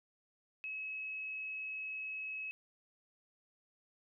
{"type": "tone", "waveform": "sine", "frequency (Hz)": 2571, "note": "E7", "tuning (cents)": -44, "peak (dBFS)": -39, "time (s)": [0.64, 2.51], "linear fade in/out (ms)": 0, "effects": []}